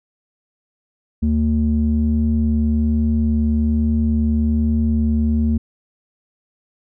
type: tone with low-pass filter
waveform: square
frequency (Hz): 75.1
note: D2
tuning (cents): +39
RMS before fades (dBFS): -17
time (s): 1.22-5.58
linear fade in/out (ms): 10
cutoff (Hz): 210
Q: 4.2
effects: none